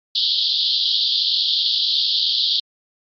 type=band-pass noise; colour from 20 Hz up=pink; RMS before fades=-19 dBFS; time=0.15-2.6 s; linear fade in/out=5 ms; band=3200 to 4800 Hz; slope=96 dB/octave; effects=MP3 48 kbps